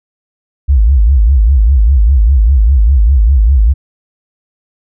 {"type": "tone with vibrato", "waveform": "sine", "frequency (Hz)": 60.1, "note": "B1", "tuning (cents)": -46, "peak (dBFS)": -4, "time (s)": [0.68, 3.74], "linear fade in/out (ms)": 20, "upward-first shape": "sine", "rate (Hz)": 5, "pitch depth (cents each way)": 290, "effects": []}